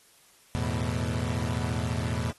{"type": "chord", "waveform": "30% pulse", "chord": "E suspended fourth", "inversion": "none", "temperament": "equal with one note detuned", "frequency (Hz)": [82.41, 108.86, 123.47], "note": ["E2", "A2", "B2"], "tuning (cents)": [0, -18, 0], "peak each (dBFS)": -29, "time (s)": [0.55, 2.31], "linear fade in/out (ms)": 0, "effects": ["white hiss -59 dBFS RMS until 2.38 s", "AAC 32 kbps"]}